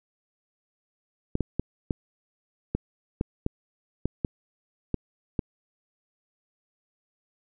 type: clicks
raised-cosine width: 3 ms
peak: -12 dBFS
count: 11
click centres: 1.354 / 1.407 / 1.596 / 1.908 / 2.75 / 3.211 / 3.464 / 4.056 / 4.248 / 4.943 / 5.392 s
effects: none